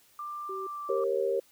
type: tone with pitch glide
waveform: sine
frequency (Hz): 1186 to 1170.3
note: D6 to D6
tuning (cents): +17 to -6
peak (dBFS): -35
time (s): 0.19-1.04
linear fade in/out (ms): 2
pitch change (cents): -23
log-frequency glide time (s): 0.53-0.85
type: tone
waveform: sine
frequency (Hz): 383.3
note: G4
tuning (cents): -39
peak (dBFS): -36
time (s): 0.49-0.67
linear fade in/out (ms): 5
type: chord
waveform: sine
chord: G diminished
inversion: none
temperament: equal with one note detuned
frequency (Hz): 392 / 466.2 / 543.9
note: G4 / Bb4 / Db5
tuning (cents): 0 / 0 / -33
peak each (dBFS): -30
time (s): 0.89-1.4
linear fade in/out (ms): 5
effects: white hiss -62 dBFS RMS until 1.51 s